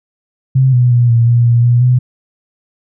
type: tone with pitch steps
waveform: sine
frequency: 131.8 / 123.4 / 120.8 / 116.7 / 119.3 / 118.5 / 120.7 / 125.3 Hz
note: C3 / B2 / B2 / A#2 / A#2 / A#2 / B2 / B2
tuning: +13 / -1 / -38 / +2 / +41 / +29 / -39 / +25 cents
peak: -6 dBFS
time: 0.55-1.99 s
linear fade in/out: 10 ms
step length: 180 ms
effects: none